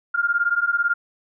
sine beating tone pair, 1396.9 / 1414.9 Hz, F6 / F6, 0 / +22 cents, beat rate 18 Hz, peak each -21 dBFS, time 0.14-0.94 s, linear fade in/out 10 ms, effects none

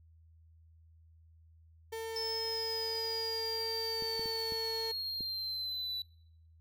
35% pulse tone, 449.8 Hz, A4, 38 cents sharp, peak -36 dBFS, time 1.92-4.92 s, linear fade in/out 10 ms
triangle exponential sweep, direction down, 5274 to 3951 Hz, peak -34 dBFS, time 2.16-6.02 s, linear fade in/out 2 ms
clicks, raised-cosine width 3 ms, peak -33 dBFS, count 5, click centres 4.023 / 4.195 / 4.258 / 4.522 / 5.207 s
effects noise-tail reverb RT60 0.8 s tail -26 dB re dry + added 81 Hz sine -58 dBFS peak until 6.6 s

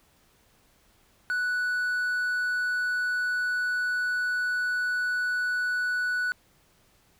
triangle tone, 1480 Hz, F#6, in tune, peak -23 dBFS, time 1.3-6.32 s, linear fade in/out 0 ms, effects pink hiss -63 dBFS RMS until 7.19 s

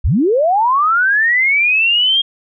sine linear sweep, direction up, 36.71 to 3253 Hz, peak -10 dBFS, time 0.04-2.22 s, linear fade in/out 10 ms, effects none

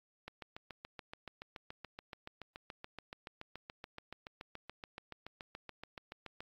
click train, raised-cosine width 0.3 ms, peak -29 dBFS, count 44, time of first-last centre 0.28-6.405 s, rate 7.02 Hz, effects AAC 64 kbps

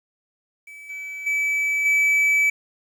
triangle tone with level steps, 2300 Hz, D7, 37 cents flat, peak -37 / -29 / -18 / -14 dBFS, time 0.67-2.5 s, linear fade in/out 5 ms, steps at 0.89 / 1.26 / 1.85 s, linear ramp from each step 10 ms, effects 9-bit

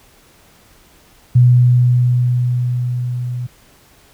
sine tone with level ramp, 123.47 Hz, B2, in tune, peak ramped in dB -5 to -20 dBFS, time 1.35-3.47 s, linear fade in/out 10 ms, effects pink hiss -49 dBFS RMS until 4.13 s

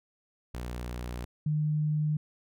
sawtooth / sine tone pair in turn, 60.6 / 151.87 Hz, B1 / D#3, -32 / -42 cents, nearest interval octave + major third, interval 1590 cents, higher second, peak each -31 / -25 dBFS, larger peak second, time 0.54-1.25 / 1.46-2.17 s, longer neither, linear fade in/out 5 ms, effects none

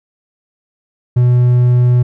triangle tone, 123.2 Hz, B2, 4 cents flat, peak -5 dBFS, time 1.16-2.03 s, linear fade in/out 10 ms, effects none

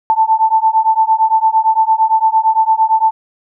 sine beating tone pair, 880 / 888.8 Hz, A5 / A5, 0 / +17 cents, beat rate 8.8 Hz, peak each -12 dBFS, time 0.1-3.11 s, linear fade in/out 0 ms, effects none

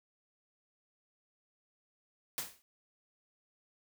white noise with exponential decay, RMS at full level -34 dBFS, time 2.38-2.62 s, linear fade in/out 0 ms, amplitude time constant 51 ms, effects none

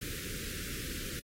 pink band-stop noise, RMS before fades -40 dBFS, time 0.01-1.2 s, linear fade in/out 10 ms, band 490 to 1400 Hz, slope 48 dB/octave, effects AAC 48 kbps

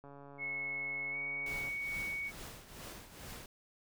click train, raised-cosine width 1 ms, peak -39 dBFS, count 233, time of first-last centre 0.04-1.685 s, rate 141 Hz
sine tone with pitch glide, 2189 to 2234 Hz, C#7 to C#7, -22 to +13 cents, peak -36 dBFS, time 0.38-2.32 s, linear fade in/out 50 ms, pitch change +35 cents, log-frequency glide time 1.11-1.17 s
pink noise with tremolo, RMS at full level -46 dBFS, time 1.46-3.46 s, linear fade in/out 2 ms, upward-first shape triangle, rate 2.3 Hz, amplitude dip 75%
effects none

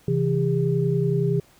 sine tone cluster, 134 / 164.7 / 403.4 Hz, C3 / E3 / G4, +42 / -1 / +50 cents, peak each -23 / -23 / -24 dBFS, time 0.08-1.4 s, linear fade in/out 2 ms, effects pink hiss -56 dBFS RMS until 1.59 s

